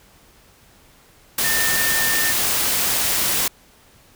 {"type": "tone in noise", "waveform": "sine", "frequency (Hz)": 1800, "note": "A6", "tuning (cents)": 39, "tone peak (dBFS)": -22, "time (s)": [1.44, 2.32], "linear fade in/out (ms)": 5, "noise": "white", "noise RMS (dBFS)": -20, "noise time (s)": [1.38, 3.48], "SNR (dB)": -5, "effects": ["pink hiss -52 dBFS RMS until 4.15 s"]}